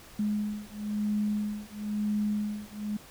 sine beating tone pair, 209 / 210 Hz, G#3 / G#3, +11 / +19 cents, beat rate 1 Hz, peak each -31 / -31 dBFS, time 0.19-2.97 s, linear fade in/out 5 ms, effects pink hiss -51 dBFS RMS until 3.1 s

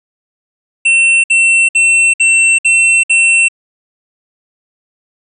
square tone bursts, 2700 Hz, E7, 41 cents sharp, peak -7 dBFS, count 6, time 0.85-3.485 s, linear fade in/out 10 ms, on 390 ms, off 59 ms, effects resampled to 24000 Hz

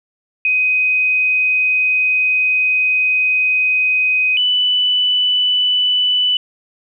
sine tone pair in turn, 2510 / 2984 Hz, D#7 / F#7, +15 / +14 cents, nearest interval minor third, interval 299 cents, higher second, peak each -12 dBFS, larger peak neither, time 0.45-4.37 / 4.37-6.37 s, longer first, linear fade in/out 2 ms, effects none

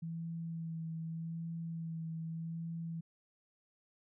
sine tone with vibrato, 164.2 Hz, E3, 6 cents flat, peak -38 dBFS, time 0.02-3.01 s, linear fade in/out 10 ms, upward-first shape sine, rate 0.83 Hz, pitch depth 20 cents each way, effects none

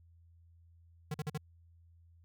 square tone bursts, 151.8 Hz, D#3, 42 cents flat, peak -35 dBFS, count 4, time 1.11-1.377 s, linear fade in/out 5 ms, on 33 ms, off 45 ms, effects added 84 Hz sine -59 dBFS peak until 2.24 s

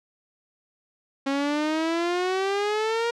sawtooth exponential sweep, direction up, 271.5 to 474.3 Hz, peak -19 dBFS, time 1.26-3.11 s, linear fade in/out 10 ms, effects low-pass 5000 Hz 12 dB/octave

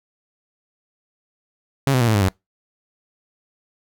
sawtooth tone with pitch steps, 137.4 / 127.46 / 118.24 / 109.69 / 101.75 / 94.39 Hz, C#3 / C3 / A#2 / A2 / G#2 / F#2, -15 / -45 / +25 / -5 / -35 / +35 cents, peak -11 dBFS, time 1.87-2.284 s, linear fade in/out 0 ms, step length 69 ms, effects noise-tail reverb RT60 0.2 s tail -26 dB re dry

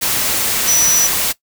sine tone in noise, 5910 Hz, F#8, 3 cents flat, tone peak -11 dBFS, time 0.67-1.08 s, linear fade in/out 20 ms, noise white, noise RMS -17 dBFS, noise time 0.01-1.33 s, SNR +3 dB, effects noise-tail reverb RT60 0.1 s tail -19 dB re dry

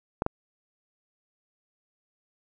clicks, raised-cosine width 1 ms, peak -11 dBFS, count 2, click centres 0.221 / 0.264 s, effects none

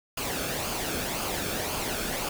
pink noise with flanger, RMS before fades -31 dBFS, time 0.17-2.29 s, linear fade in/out 5 ms, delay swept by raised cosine 0.52 to 1.04 ms, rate 1.9 Hz, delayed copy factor -0.5, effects none

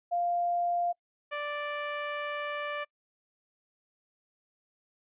sine / 15% pulse tone pair in turn, 698 / 586.9 Hz, F5 / D5, -1 / -1 cents, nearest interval minor third, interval 300 cents, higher first, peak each -26 dBFS, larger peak neither, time 0.11-0.93 / 1.31-2.85 s, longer second, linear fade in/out 20 ms, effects noise-tail reverb RT60 0.1 s tail -26 dB re dry + resampled to 8000 Hz

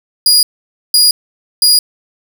sawtooth tone bursts, 4879 Hz, D#8, 35 cents flat, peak -3 dBFS, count 3, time 0.26-1.79 s, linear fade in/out 2 ms, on 170 ms, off 510 ms, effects 7-bit

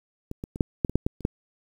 clicks, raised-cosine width 3 ms, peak -20 / -20 / -22 / -6 / -9 / -19 / -8 / -10 / -28 / -9 dBFS, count 10, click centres 0.314 / 0.439 / 0.559 / 0.608 / 0.848 / 0.896 / 0.956 / 1.065 / 1.207 / 1.251 s, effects 8-bit

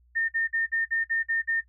sine tone bursts, 1820 Hz, A#6, 42 cents flat, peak -23 dBFS, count 8, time 0.15-1.613 s, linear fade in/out 20 ms, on 140 ms, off 49 ms, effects noise-tail reverb RT60 0.1 s tail -18 dB re dry + added 60 Hz sine -58 dBFS peak until 1.68 s

